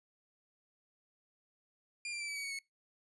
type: tone with pitch steps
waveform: sawtooth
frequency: 2400 / 2366 / 2332 / 2298 / 2265 / 2233 / 2201 Hz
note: D7 / D7 / D7 / D7 / C#7 / C#7 / C#7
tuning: +37 / +12 / -13 / -38 / +37 / +12 / -13 cents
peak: -35 dBFS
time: 2.05-2.589 s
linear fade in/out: 2 ms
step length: 77 ms
effects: noise-tail reverb RT60 0.2 s tail -24 dB re dry + resampled to 24000 Hz